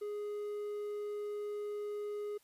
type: tone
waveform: triangle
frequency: 415.3 Hz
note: G#4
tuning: in tune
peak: -35 dBFS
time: 0.01-2.38 s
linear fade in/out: 10 ms
effects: white hiss -69 dBFS RMS until 2.43 s + resampled to 32000 Hz